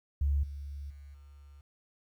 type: tone with level steps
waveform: sine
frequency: 71 Hz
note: C#2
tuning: 42 cents sharp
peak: -25 / -38 / -46 / -50 dBFS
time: 0.21-1.61 s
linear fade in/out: 5 ms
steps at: 0.43 / 0.9 / 1.14 s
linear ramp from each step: 5 ms
effects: 11-bit